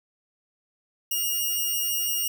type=tone; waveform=5% pulse; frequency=2851 Hz; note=F7; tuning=35 cents sharp; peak=-15 dBFS; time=1.11-2.28 s; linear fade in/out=5 ms; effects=none